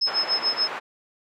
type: tone with tremolo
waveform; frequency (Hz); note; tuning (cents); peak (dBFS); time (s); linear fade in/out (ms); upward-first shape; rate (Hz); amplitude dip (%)
sine; 5180; E8; -31; -18; 0.01-0.68; 10; sine; 6.9; 95
type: band-pass noise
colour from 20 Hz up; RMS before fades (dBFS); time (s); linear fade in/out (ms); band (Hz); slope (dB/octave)
pink; -33; 0.06-0.8; 20; 640 to 1900; 12
effects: none